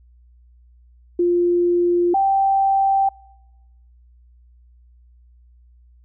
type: tone pair in turn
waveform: sine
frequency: 349.8 / 781.4 Hz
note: F4 / G5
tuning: +3 / -6 cents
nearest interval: octave + major second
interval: 1391 cents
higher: second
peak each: -14 dBFS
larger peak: neither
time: 1.19-2.14 / 2.14-3.09 s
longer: neither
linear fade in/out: 5 ms
effects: noise-tail reverb RT60 1.0 s tail -25 dB re dry + added 60 Hz sine -48 dBFS peak until 6.04 s